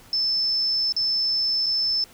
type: tone with dropouts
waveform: sine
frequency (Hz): 5270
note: E8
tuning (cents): -1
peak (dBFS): -20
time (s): 0.13-2.04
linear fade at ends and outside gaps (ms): 1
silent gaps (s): 0.923-0.965 / 1.661-1.665
effects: pink hiss -50 dBFS RMS until 2.13 s